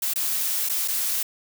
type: noise with dropouts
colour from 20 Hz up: blue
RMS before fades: -25 dBFS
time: 0.02-1.23 s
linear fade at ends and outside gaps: 5 ms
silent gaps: 0.137-0.158 / 0.689-0.695 / 0.878-0.882 s
effects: none